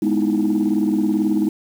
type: chord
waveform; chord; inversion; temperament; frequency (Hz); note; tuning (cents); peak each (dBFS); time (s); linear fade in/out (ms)
sine; E major seventh; first; equal; 207.7 / 246.9 / 311.1 / 329.6; G#3 / B3 / D#4 / E4; 0 / 0 / 0 / 0; -19 / -23 / -18 / -23; 0.02-1.49; 5
effects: tanh soft clip ceiling -10 dBFS + 7-bit